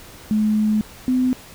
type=tone pair in turn; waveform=sine; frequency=214 / 254.5 Hz; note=A3 / C4; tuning=-48 / -48 cents; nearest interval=minor third; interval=300 cents; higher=second; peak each=-15 dBFS; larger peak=neither; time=0.31-0.81 / 1.08-1.33 s; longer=first; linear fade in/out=0 ms; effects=pink hiss -42 dBFS RMS until 1.54 s